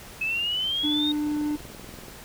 sine exponential sweep, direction up, 2576 to 3743 Hz, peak -24 dBFS, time 0.21-1.12 s, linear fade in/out 5 ms
triangle tone, 298.1 Hz, D4, 26 cents sharp, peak -22 dBFS, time 0.83-1.57 s, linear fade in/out 20 ms
click train, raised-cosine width 2 ms, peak -29 dBFS, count 18, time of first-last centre 1.27-2.083 s, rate 20.9 Hz
effects pink hiss -44 dBFS RMS until 2.24 s

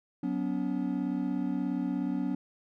triangle chord, F# suspended fourth, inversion none, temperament equal with one note detuned, 185 / 246.9 / 283.8 Hz, F#3 / B3 / C#4, 0 / 0 / +41 cents, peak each -32 / -31 / -30 dBFS, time 0.23-2.35 s, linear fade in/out 5 ms, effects none

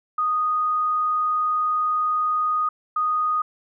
sine tone pair in turn, 1240 / 1240 Hz, D#6 / D#6, -6 / -6 cents, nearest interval unison, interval 0 cents, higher neither, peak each -19 dBFS, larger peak neither, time 0.18-2.69 / 2.96-3.42 s, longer first, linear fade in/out 5 ms, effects none

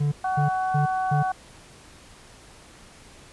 triangle tone bursts, 145.9 Hz, D3, 11 cents flat, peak -18 dBFS, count 4, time 0-1.23 s, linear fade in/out 10 ms, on 120 ms, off 250 ms
harmonic tone, 374.9 Hz, F#4, 23 cents sharp, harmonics 2 / 3 / 4, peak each -23 / -34 / -34 dBFS, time 0.24-1.32 s, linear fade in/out 5 ms
effects pink hiss -49 dBFS RMS until 3.32 s + resampled to 24000 Hz

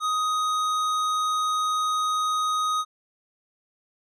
sine tone with hard clipping, 1251 Hz, D#6, 9 cents sharp, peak -24 dBFS, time 0-2.85 s, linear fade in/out 50 ms, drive 12 dB, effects none

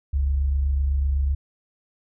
sine tone pair together, 41.34 / 69.3 Hz, E1 / C#2, +6 / 0 cents, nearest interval major sixth, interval 894 cents, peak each -30 / -19 dBFS, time 0.13-1.35 s, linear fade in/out 10 ms, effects none

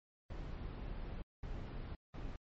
brown noise bursts at uneven times, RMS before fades -44 dBFS, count 3, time 0.3-1.22 / 1.43-1.95 / 2.14-2.36 s, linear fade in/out 2 ms, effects low-pass 4000 Hz 12 dB/octave + MP3 32 kbps

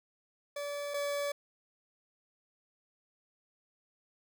40% pulse tone pair in turn, 576 / 573.1 Hz, D5 / D5, -34 / -42 cents, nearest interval unison, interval 8 cents, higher first, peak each -35 / -31 dBFS, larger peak second, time 0.56-0.94 / 0.94-1.32 s, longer neither, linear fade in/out 5 ms, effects none

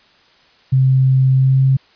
sine tone with pitch glide, 131.7 to 133.46 Hz, C3 to C3, +12 to +35 cents, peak -9 dBFS, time 0.72-1.77 s, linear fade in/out 10 ms, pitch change +23 cents, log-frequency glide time 1.33-1.62 s, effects white hiss -51 dBFS RMS until 1.95 s + resampled to 11025 Hz

